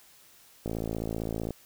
click train, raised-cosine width 2 ms, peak -19 dBFS, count 48, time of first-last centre 0.66-1.507 s, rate 55.5 Hz, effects white hiss -57 dBFS RMS until 1.65 s

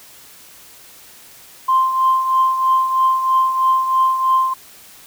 sine tone with tremolo, 1046.5 Hz, C6, in tune, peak -9 dBFS, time 1.68-4.54 s, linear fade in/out 10 ms, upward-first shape triangle, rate 3.1 Hz, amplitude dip 65%, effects tanh soft clip ceiling -6 dBFS + white hiss -43 dBFS RMS until 5.06 s

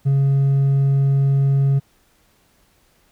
sine tone with hard clipping, 137.7 Hz, C#3, 11 cents flat, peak -14 dBFS, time 0.05-1.8 s, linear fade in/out 20 ms, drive 2 dB, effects pink hiss -59 dBFS RMS until 3.11 s

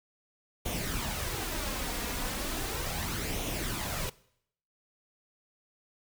pink noise with flanger, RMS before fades -34 dBFS, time 0.65-4.1 s, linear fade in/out 10 ms, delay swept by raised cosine 0.31 to 4.21 ms, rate 0.36 Hz, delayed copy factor +0.5, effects noise-tail reverb RT60 0.7 s tail -21 dB re dry

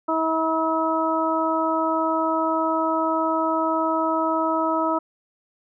harmonic tone, 321.7 Hz, E4, 42 cents flat, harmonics 1 / 2 / 3 / 4, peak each -25 / -25 / -25 / -25 dBFS, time 0.08-4.99 s, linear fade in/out 10 ms, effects none

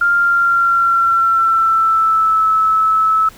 sine tone with pitch glide, 1396.9 to 1303.4 Hz, F6 to E6, 0 to -20 cents, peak -10 dBFS, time 0.01-3.29 s, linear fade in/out 5 ms, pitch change -120 cents, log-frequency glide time 0.15-2.47 s, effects pink hiss -42 dBFS RMS until 3.37 s

